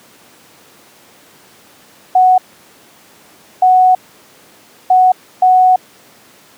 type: tone bursts at uneven times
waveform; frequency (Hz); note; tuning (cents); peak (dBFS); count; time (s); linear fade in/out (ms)
sine; 740; F#5; 0; -5; 4; 2.15-2.38 / 3.62-3.95 / 4.9-5.12 / 5.42-5.76; 5
effects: pink hiss -44 dBFS RMS until 6.57 s + high-pass 200 Hz 12 dB/octave